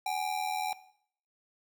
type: ring-modulated tone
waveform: square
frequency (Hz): 792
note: G5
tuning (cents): +18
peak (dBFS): -28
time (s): 0.06-0.73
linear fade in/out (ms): 0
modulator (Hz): 40.4
effects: noise-tail reverb RT60 0.6 s tail -17 dB re dry